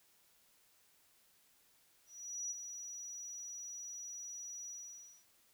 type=tone with ADSR envelope; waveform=sine; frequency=5840 Hz; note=F#8; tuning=24 cents flat; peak=-37 dBFS; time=2.06-5.25 s; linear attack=450 ms; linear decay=21 ms; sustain=-7 dB; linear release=560 ms; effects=white hiss -70 dBFS RMS until 5.53 s